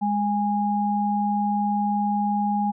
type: tone pair together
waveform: sine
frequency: 206 / 822.9 Hz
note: G#3 / G#5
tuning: -14 / -16 cents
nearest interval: 2 octaves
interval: 2398 cents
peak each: -23 dBFS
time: 0.01-2.72 s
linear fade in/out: 20 ms
effects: none